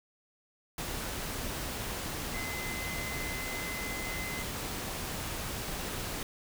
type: tone in noise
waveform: sine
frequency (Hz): 2050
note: C7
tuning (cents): -36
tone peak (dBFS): -39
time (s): 2.34-4.43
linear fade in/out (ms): 2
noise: pink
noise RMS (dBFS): -37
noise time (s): 0.78-6.23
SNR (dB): -5
effects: none